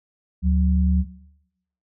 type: tone pair together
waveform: sine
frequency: 72.86 / 183.6 Hz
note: D2 / F#3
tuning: -13 / -13 cents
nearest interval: octave + major third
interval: 1600 cents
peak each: -17 / -20 dBFS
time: 0.42-1.05 s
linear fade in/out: 50 ms
effects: noise-tail reverb RT60 0.8 s tail -17 dB re dry